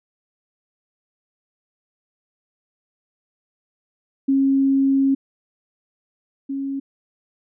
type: tone pair in turn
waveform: sine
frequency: 271.7 / 274.1 Hz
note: C#4 / C#4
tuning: -35 / -19 cents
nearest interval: unison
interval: 16 cents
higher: second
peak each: -14 / -23 dBFS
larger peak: first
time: 4.28-5.15 / 6.49-6.8 s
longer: first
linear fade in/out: 10 ms
effects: none